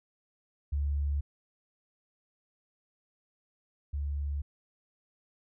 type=tone pair in turn; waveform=sine; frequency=71.7 / 71.7 Hz; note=D2 / D2; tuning=-41 / -41 cents; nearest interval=unison; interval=0 cents; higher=neither; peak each=-27 / -30 dBFS; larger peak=first; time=0.72-1.21 / 3.93-4.42 s; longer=neither; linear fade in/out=10 ms; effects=none